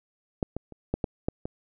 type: clicks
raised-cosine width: 2 ms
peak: -12 / -18 / -30 / -12 / -13 / -12 / -19 dBFS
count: 7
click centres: 0.428 / 0.566 / 0.723 / 0.94 / 1.042 / 1.285 / 1.455 s
effects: none